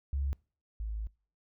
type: tone pair in turn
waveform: sine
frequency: 69.3 / 53.65 Hz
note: C#2 / A1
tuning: 0 / -43 cents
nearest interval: major third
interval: 443 cents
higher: first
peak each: -29 / -33 dBFS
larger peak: first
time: 0.13-0.33 / 0.8-1.07 s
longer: second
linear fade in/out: 0 ms
effects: noise-tail reverb RT60 0.4 s tail -25 dB re dry